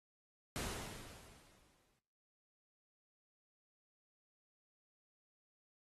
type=noise with exponential decay; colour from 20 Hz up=pink; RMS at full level=-41 dBFS; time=0.56-1.99 s; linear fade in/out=0 ms; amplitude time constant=310 ms; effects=noise-tail reverb RT60 1.0 s tail -22 dB re dry + AAC 32 kbps